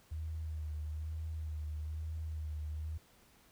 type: tone with vibrato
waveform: sine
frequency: 77.78 Hz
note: D#2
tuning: in tune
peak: -37 dBFS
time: 0.11-2.98 s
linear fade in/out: 10 ms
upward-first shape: sine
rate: 1.1 Hz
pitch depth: 39 cents each way
effects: pink hiss -65 dBFS RMS until 3.51 s